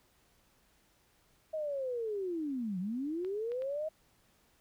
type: linear two-way sweep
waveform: sine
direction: down then up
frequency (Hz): 638 to 174.61 to 638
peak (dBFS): -33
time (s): 1.53-3.89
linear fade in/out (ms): 10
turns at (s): 2.79
type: clicks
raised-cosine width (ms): 0.3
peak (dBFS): -36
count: 3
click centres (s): 3.248 / 3.519 / 3.621
effects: pink hiss -69 dBFS RMS until 4.6 s